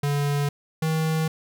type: tone pair in turn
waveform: square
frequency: 143.7 / 158.99 Hz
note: D3 / D#3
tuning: -37 / +38 cents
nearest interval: major second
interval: 175 cents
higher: second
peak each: -22 dBFS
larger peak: neither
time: 0.03-0.49 / 0.82-1.28 s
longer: neither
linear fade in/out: 5 ms
effects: none